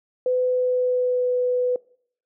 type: tone with pitch glide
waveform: sine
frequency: 504 to 497.3 Hz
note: B4 to B4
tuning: +35 to +12 cents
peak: -18 dBFS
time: 0.26-1.76 s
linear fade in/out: 2 ms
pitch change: -23 cents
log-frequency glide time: 0.43-1.32 s
effects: noise-tail reverb RT60 0.6 s tail -23 dB re dry